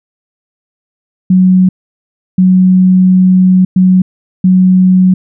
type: tone bursts at uneven times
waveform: sine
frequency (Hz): 185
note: F#3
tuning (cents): 0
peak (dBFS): -3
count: 4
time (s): 1.3-1.69 / 2.38-3.65 / 3.76-4.02 / 4.44-5.14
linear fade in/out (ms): 5
effects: none